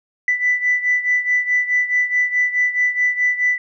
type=beating tone pair; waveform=sine; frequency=1984 / 1988.7 Hz; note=B6 / B6; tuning=+7 / +12 cents; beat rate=4.7 Hz; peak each=-16 / -20 dBFS; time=0.28-3.58 s; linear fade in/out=2 ms; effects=tanh soft clip ceiling -8 dBFS